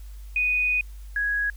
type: tone pair in turn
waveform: sine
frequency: 2483 / 1661.5 Hz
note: D#7 / G#6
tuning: -4 / 0 cents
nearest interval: perfect fifth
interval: 696 cents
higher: first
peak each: -20 / -22 dBFS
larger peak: first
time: 0.36-0.81 / 1.16-1.5 s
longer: first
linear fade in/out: 2 ms
effects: added 50 Hz sine -37 dBFS peak until 1.56 s + white hiss -57 dBFS RMS until 1.56 s